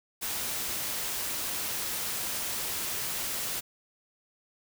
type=noise; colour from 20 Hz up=white; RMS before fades=-33 dBFS; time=0.21-3.61 s; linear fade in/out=20 ms; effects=none

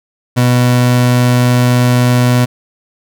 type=tone; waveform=30% pulse; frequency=123.47 Hz; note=B2; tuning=in tune; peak=-5 dBFS; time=0.36-2.46 s; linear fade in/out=20 ms; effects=none

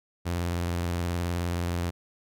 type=tone with vibrato; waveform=sawtooth; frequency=86.8 Hz; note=F2; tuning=10 cents flat; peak=-23 dBFS; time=0.25-1.91 s; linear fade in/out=20 ms; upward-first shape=sine; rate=19 Hz; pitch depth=54 cents each way; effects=none

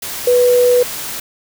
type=tone in noise; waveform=sine; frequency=492 Hz; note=B4; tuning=7 cents flat; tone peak=-8 dBFS; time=0.27-0.83 s; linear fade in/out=5 ms; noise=white; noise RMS=-25 dBFS; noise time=0.02-1.2 s; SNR=+14 dB; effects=none

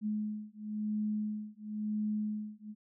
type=beating tone pair; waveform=sine; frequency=211.7 / 212.67 Hz; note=G#3 / G#3; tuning=+33 / +41 cents; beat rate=0.97 Hz; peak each=-36 / -36 dBFS; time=0.01-2.75 s; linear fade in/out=50 ms; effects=none

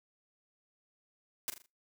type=noise with echo; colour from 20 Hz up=white; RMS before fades=-35 dBFS; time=1.48-1.5 s; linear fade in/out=0 ms; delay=40 ms; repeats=4; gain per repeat=-8 dB; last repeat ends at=1.66 s; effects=noise-tail reverb RT60 0.2 s tail -20 dB re dry

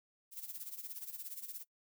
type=noise with tremolo; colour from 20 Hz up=violet; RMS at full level=-43 dBFS; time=0.31-1.65 s; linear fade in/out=50 ms; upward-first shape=sine; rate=17 Hz; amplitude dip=75%; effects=noise-tail reverb RT60 0.1 s tail -23 dB re dry

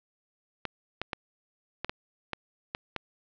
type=clicks; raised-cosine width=0.3 ms; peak=-15 dBFS; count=8; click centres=0.653 / 1.016 / 1.132 / 1.846 / 1.895 / 2.333 / 2.749 / 2.963 s; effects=low-pass 5000 Hz 12 dB/octave

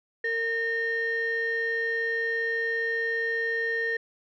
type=tone pair together; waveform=sine; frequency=458.6 / 1832.5 Hz; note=A#4 / A#6; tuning=-28 / -30 cents; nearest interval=2 octaves; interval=2398 cents; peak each=-29 / -25 dBFS; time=0.24-3.97 s; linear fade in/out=5 ms; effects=tanh soft clip ceiling -21 dBFS

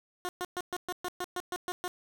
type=tone bursts; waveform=15% pulse; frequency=359.5 Hz; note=F#4; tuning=50 cents flat; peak=-26 dBFS; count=11; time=0.25-1.879 s; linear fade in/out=0 ms; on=39 ms; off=120 ms; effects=none

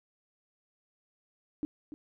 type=tone with echo; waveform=sine; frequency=298.9 Hz; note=D4; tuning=31 cents sharp; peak=-29 dBFS; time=1.63-1.65 s; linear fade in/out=0 ms; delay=290 ms; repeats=1; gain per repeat=-11 dB; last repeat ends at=1.94 s; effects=none

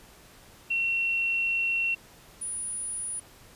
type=tone pair in turn; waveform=sine; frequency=2724 / 9707 Hz; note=F7 / D#9; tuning=-44 / -44 cents; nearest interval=octave + minor seventh; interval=2200 cents; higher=second; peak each=-24 / -31 dBFS; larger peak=first; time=0.7-1.95 / 2.41-3.2 s; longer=first; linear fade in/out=10 ms; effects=pink hiss -53 dBFS RMS until 3.55 s + resampled to 32000 Hz

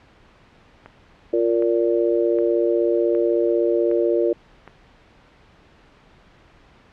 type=click train; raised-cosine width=0.5 ms; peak=-24 dBFS; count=6; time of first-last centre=0.86-4.677 s; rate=1.31 Hz
type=harmonic tone; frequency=116.1 Hz; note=A#2; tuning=7 cents flat; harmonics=3 / 4 / 5; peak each=-19 / -21 / -23 dBFS; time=1.33-4.33 s; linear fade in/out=5 ms
effects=pink hiss -52 dBFS RMS until 6.92 s + low-pass 3000 Hz 12 dB/octave

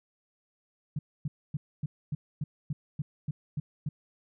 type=tone bursts; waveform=sine; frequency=147 Hz; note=D3; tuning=2 cents sharp; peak=-28 dBFS; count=11; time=0.96-3.89 s; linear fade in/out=5 ms; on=30 ms; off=260 ms; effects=none

